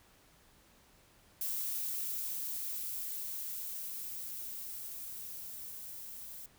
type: noise with level ramp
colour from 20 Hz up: violet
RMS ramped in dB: -36 to -47 dBFS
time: 1.41-6.46 s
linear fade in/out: 2 ms
effects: pink hiss -64 dBFS RMS until 6.58 s